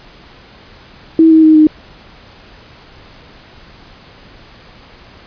sine tone with pitch steps, 323.5 / 318.5 / 313.6 / 308.7 Hz, E4 / D#4 / D#4 / D#4, -32 / +41 / +14 / -14 cents, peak -3 dBFS, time 1.19-1.67 s, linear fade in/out 2 ms, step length 120 ms, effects pink hiss -40 dBFS RMS until 5.26 s + resampled to 11025 Hz

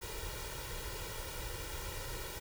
pink noise with comb filter, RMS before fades -42 dBFS, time 0.01-2.4 s, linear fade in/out 20 ms, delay 2.1 ms, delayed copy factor +0.85, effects none

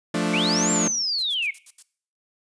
sawtooth chord, D minor, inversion first, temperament equal, 174.61 / 220 / 293.7 Hz, F3 / A3 / D4, 0 / 0 / 0 cents, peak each -22 dBFS, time 0.14-0.88 s, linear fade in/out 5 ms
sine linear two-way sweep, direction up then down, 2115 to 7459 to 2115 Hz, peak -22 dBFS, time 0.33-1.51 s, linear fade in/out 10 ms, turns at 0.71 s
violet noise bursts, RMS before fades -38 dBFS, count 6, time 1.18-1.827 s, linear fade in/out 5 ms, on 47 ms, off 73 ms
effects noise-tail reverb RT60 0.5 s tail -19 dB re dry + resampled to 22050 Hz

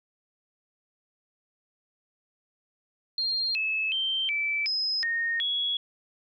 sine tone with pitch steps, 4204 / 2598 / 3131 / 2319 / 5090 / 1849 / 3351 Hz, C8 / E7 / G7 / D7 / D#8 / A#6 / G#7, +7 / -26 / -3 / -22 / +39 / -15 / +15 cents, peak -25 dBFS, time 3.18-5.77 s, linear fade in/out 2 ms, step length 370 ms, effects none

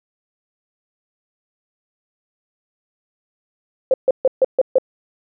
sine tone bursts, 523.3 Hz, C5, in tune, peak -9 dBFS, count 6, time 3.91-4.784 s, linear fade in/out 2 ms, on 29 ms, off 140 ms, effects none

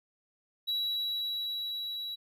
triangle tone with level ramp, 3904 Hz, B7, 21 cents flat, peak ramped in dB -27 to -34 dBFS, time 0.67-2.16 s, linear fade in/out 20 ms, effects none

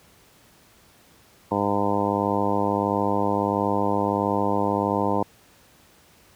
harmonic tone, 101.5 Hz, G#2, 39 cents flat, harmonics 1 / 2 / 3 / 4 / 5 / 6 / 7 / 8 / 9 / 10, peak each -32 / -28 / -28 / -30 / -28 / -32 / -31 / -32 / -27 / -32 dBFS, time 1.51-5.23 s, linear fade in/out 5 ms, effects pink hiss -55 dBFS RMS until 6.35 s + high-pass 60 Hz 12 dB/octave

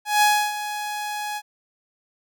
sawtooth tone with ADSR envelope, 837 Hz, G#5, 13 cents sharp, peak -10 dBFS, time 0.05-1.42 s, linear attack 170 ms, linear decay 300 ms, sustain -13 dB, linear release 53 ms, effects none

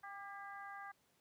harmonic tone with a mistuned harmonic, 397.5 Hz, G4, 24 cents sharp, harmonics 2 / 3 / 4 / 5, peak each -51 / -52 / -52 / -58 dBFS, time 0.03-0.92 s, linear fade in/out 10 ms, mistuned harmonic 4, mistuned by +29 cents, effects pink hiss -75 dBFS RMS until 1.2 s + high-pass 100 Hz 12 dB/octave

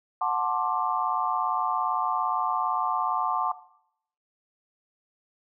sine chord, D dominant seventh, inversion first, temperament just, 734.2 / 881 / 1057.2 / 1174.7 Hz, F#5 / A5 / C6 / D6, -14 / +2 / +18 / 0 cents, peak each -29 dBFS, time 0.21-3.52 s, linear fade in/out 5 ms, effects noise-tail reverb RT60 0.7 s tail -17 dB re dry

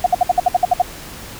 sine tone bursts, 720 Hz, F#5, 47 cents flat, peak -8 dBFS, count 10, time 0.04-0.82 s, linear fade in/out 5 ms, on 24 ms, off 60 ms, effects pink hiss -34 dBFS RMS until 1.39 s

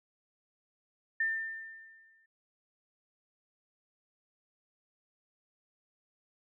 sine tone with exponential decay, 1796 Hz, A6, 35 cents sharp, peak -26 dBFS, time 1.2-2.26 s, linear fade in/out 5 ms, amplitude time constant 230 ms, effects none

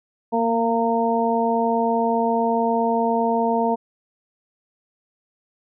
harmonic tone with a mistuned harmonic, 229.7 Hz, A#3, 25 cents flat, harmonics 1 / 2 / 3 / 4, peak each -23 / -23 / -23 / -23 dBFS, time 0.32-3.76 s, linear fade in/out 20 ms, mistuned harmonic 1, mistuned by +16 cents, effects none

